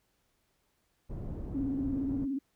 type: low-pass noise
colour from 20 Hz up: pink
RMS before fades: -39 dBFS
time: 1.09-2.26 s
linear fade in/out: 20 ms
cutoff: 320 Hz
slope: 12 dB/octave
type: tone with vibrato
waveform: sine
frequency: 272.3 Hz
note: C#4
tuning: 31 cents flat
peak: -30 dBFS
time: 1.54-2.39 s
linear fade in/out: 10 ms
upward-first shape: square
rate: 17 Hz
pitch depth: 58 cents each way
effects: pink hiss -75 dBFS RMS until 2.55 s